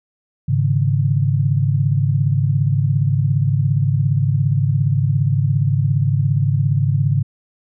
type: chord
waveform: sine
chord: Ab suspended fourth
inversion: none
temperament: just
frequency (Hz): 103.83 / 138.43 / 155.74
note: Ab2 / Db3 / Eb3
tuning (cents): 0 / -2 / +2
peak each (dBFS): -18 / -16 / -22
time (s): 0.48-7.23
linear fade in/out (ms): 10
effects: none